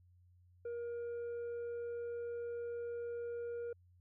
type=tone with tanh clipping; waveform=triangle; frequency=473.3 Hz; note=A#4; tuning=26 cents sharp; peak=-40 dBFS; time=0.65-3.73 s; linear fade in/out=5 ms; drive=8 dB; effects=added 89 Hz sine -63 dBFS peak until 4 s